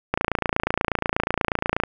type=click train; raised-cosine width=0.5 ms; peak=-5 dBFS; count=49; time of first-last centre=0.14-1.836 s; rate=28.3 Hz; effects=none